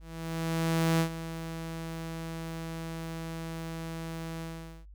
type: tone with ADSR envelope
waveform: sawtooth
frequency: 163.8 Hz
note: E3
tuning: 11 cents flat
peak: -19 dBFS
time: 0-4.86 s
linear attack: 1000 ms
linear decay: 87 ms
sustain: -13 dB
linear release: 450 ms
effects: added 50 Hz sine -47 dBFS peak until 4.94 s